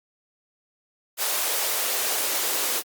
white noise with high-pass filter sweep, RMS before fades -25 dBFS, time 1.17-2.83 s, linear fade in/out 50 ms, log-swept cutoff 570 to 360 Hz, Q 1.6, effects Opus 48 kbps

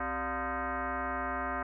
sine tone with frequency modulation, 261.6 Hz, C4, in tune, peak -31 dBFS, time 0-1.63 s, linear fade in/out 5 ms, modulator 324 Hz, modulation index 4.6, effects none

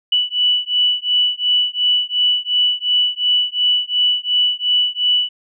sine beating tone pair, 2960 / 2962.8 Hz, F#7 / F#7, 0 / +2 cents, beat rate 2.8 Hz, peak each -17 dBFS, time 0.12-5.29 s, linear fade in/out 5 ms, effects none

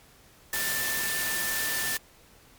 sine tone in noise, 1774 Hz, A6, 14 cents sharp, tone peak -31 dBFS, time 0.53-1.97 s, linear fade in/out 2 ms, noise white, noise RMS -30 dBFS, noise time 0.53-1.97 s, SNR -4 dB, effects pink hiss -56 dBFS RMS until 2.58 s + MP3 96 kbps

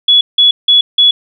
sine tone bursts, 3391 Hz, G#7, 35 cents sharp, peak -4 dBFS, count 4, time 0.08-1.11 s, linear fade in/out 5 ms, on 130 ms, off 170 ms, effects none

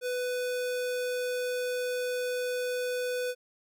square tone, 497.6 Hz, B4, 13 cents sharp, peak -30 dBFS, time 0.01-3.35 s, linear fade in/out 50 ms, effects none

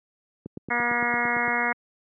click train, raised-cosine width 3 ms, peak -20 dBFS, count 10, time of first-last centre 0.46-1.479 s, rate 8.83 Hz
harmonic tone, 239.6 Hz, A#3, 48 cents sharp, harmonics 1 / 2 / 3 / 4 / 5 / 6 / 7 / 8 / 9, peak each -33 / -34 / -31 / -31 / -33 / -31 / -31 / -29 / -28 dBFS, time 0.7-1.73 s, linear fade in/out 10 ms
effects high-pass 150 Hz 12 dB/octave

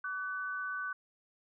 sine tone pair together, 1152 / 1502.7 Hz, D6 / F#6, -34 / +26 cents, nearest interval perfect fourth, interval 460 cents, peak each -40 / -36 dBFS, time 0.04-0.93 s, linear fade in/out 5 ms, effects none

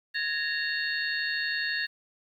sine tone cluster, 1686 / 1838 / 2766 / 3696 / 4352 Hz, G#6 / A#6 / F7 / A#7 / C#8, +26 / -25 / -17 / -16 / -33 cents, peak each -32 / -31 / -38 / -39 / -35 dBFS, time 0.14-1.87 s, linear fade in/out 20 ms, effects 10-bit

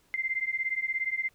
sine beating tone pair, 2078 / 2095 Hz, C7 / C7, -12 / +2 cents, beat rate 17 Hz, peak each -31 dBFS, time 0.14-1.29 s, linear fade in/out 0 ms, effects pink hiss -66 dBFS RMS until 1.34 s

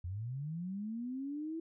sine linear sweep, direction up, 82.8 to 331.6 Hz, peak -37 dBFS, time 0.04-1.6 s, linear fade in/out 5 ms, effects none

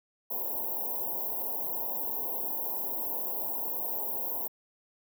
white band-stop noise, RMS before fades -33 dBFS, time 0.3-4.48 s, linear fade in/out 10 ms, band 1000 to 12000 Hz, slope 96 dB/octave, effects high-pass 300 Hz 12 dB/octave

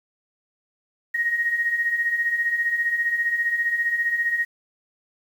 sine beating tone pair, 1864.7 / 1879.7 Hz, A#6 / A#6, 0 / +14 cents, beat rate 15 Hz, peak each -28 / -21 dBFS, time 1.14-4.45 s, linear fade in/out 10 ms, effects 8-bit

